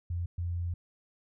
sine tone bursts at uneven times, 86.7 Hz, F2, 12 cents flat, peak -30 dBFS, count 2, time 0.1-0.26 / 0.38-0.74 s, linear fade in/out 5 ms, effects none

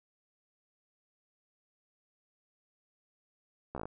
slowing click train, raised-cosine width 1 ms, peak -25 dBFS, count 7, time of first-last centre 3.75-3.855 s, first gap 14 ms, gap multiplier 1.09, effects none

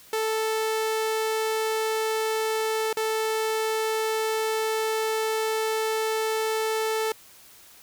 sawtooth tone with dropouts, 439.9 Hz, A4, in tune, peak -20 dBFS, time 0.13-7.12 s, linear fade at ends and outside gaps 2 ms, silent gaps 2.929-2.97 s, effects white hiss -51 dBFS RMS until 7.82 s

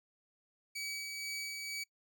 20% pulse tone with tremolo, 2280 Hz, C#7, 48 cents sharp, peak -33 dBFS, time 0.75-1.84 s, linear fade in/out 10 ms, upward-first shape sine, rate 2.1 Hz, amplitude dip 30%, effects noise-tail reverb RT60 0.1 s tail -24 dB re dry

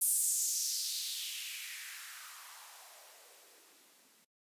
violet noise with band-pass filter sweep, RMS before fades -39 dBFS, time 0.01-4.25 s, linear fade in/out 10 ms, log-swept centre 10000 to 210 Hz, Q 2.9, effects noise-tail reverb RT60 0.1 s tail -21 dB re dry + resampled to 32000 Hz

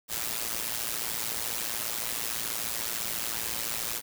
white noise with amplitude modulation, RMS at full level -29 dBFS, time 0.08-4.02 s, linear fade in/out 50 ms, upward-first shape sine, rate 114 Hz, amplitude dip 80%, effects none

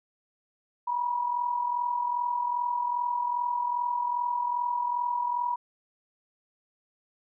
sine tone with amplitude modulation, 969 Hz, B5, 33 cents flat, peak -23 dBFS, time 0.87-5.56 s, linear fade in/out 10 ms, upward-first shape sine, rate 42.5 Hz, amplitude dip 60%, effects none

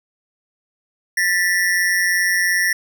square ring-modulated tone, 1864.7 Hz, A#6, in tune, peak -13 dBFS, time 1.17-2.73 s, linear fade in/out 5 ms, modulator 91.4 Hz, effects none

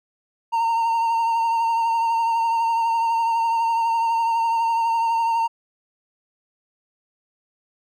triangle tone with vibrato, 917 Hz, A#5, 29 cents flat, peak -16 dBFS, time 0.52-5.48 s, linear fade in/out 20 ms, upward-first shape triangle, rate 12 Hz, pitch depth 29 cents each way, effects none

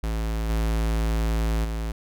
square tone with level steps, 55.1 Hz, A1, 3 cents sharp, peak -25 / -22 / -27 dBFS, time 0.03-1.92 s, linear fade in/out 5 ms, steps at 0.49 / 1.64 s, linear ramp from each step 10 ms, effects none

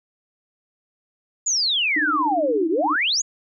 sine exponential two-way sweep, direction down then up, 7110 to 307.2 to 7110 Hz, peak -18 dBFS, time 1.46-3.22 s, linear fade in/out 10 ms, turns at 2.69 s
sine tone with tremolo, 303.8 Hz, D#4, 41 cents flat, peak -21 dBFS, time 1.96-2.96 s, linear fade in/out 5 ms, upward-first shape sine, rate 17 Hz, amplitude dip 95%
effects none

